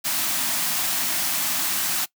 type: band-stop noise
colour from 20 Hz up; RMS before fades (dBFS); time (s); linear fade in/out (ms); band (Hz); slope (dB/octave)
white; -24; 0.04-2.06; 20; 350 to 590; 96
effects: noise-tail reverb RT60 0.1 s tail -21 dB re dry + high-pass 150 Hz 12 dB/octave